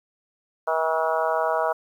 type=harmonic tone with a mistuned harmonic; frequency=160.7 Hz; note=E3; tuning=44 cents flat; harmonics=3 / 4 / 5 / 6 / 7 / 8 / 9; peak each=-29 / -24 / -29 / -28 / -31 / -31 / -33 dBFS; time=0.67-1.73 s; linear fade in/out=10 ms; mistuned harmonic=8; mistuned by=+16 cents; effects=9-bit